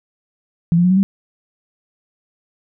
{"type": "tone with pitch steps", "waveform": "sine", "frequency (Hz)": [168.3, 174.74, 181.42, 188.37, 195.57], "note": ["E3", "F3", "F#3", "F#3", "G3"], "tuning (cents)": [36, 1, -34, 31, -4], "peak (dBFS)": -10, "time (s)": [0.72, 1.03], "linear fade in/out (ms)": 0, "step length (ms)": 62, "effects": []}